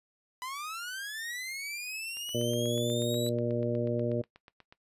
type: linear sweep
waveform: sawtooth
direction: up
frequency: 990 to 3951 Hz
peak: -33 dBFS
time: 0.42-3.29 s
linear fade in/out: 0 ms
type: click train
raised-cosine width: 0.3 ms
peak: -35 dBFS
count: 22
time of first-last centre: 2.17-4.725 s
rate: 8.22 Hz
type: harmonic tone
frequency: 119.1 Hz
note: A#2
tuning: 38 cents sharp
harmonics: 1 / 2 / 3 / 4 / 5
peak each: -34 / -34 / -34 / -34 / -34 dBFS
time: 2.34-4.22 s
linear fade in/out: 10 ms
effects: noise-tail reverb RT60 0.1 s tail -17 dB re dry + resampled to 32000 Hz